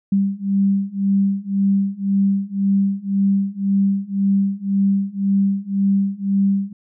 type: beating tone pair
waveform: sine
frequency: 196 / 197.9 Hz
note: G3 / G3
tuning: 0 / +17 cents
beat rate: 1.9 Hz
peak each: -19 / -18 dBFS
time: 0.12-6.73 s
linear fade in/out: 5 ms
effects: none